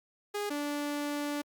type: tone pair in turn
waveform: sawtooth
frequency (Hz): 411.9 / 291.3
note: G#4 / D4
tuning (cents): -14 / -14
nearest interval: tritone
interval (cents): 600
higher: first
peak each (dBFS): -28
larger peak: neither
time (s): 0.34-0.5 / 0.5-1.42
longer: second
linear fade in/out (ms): 10
effects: Opus 48 kbps